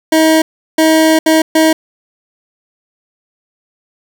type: tone bursts at uneven times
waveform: 25% pulse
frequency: 317.9 Hz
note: D#4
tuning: 37 cents sharp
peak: -3 dBFS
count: 4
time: 0.12-0.42 / 0.78-1.19 / 1.26-1.42 / 1.55-1.73 s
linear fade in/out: 5 ms
effects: none